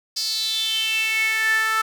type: tone with high-pass filter sweep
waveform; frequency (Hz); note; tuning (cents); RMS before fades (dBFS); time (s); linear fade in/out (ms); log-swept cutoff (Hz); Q
sawtooth; 441; A4; +4; -22; 0.16-1.82; 10; 4900 to 1400; 7.5
effects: none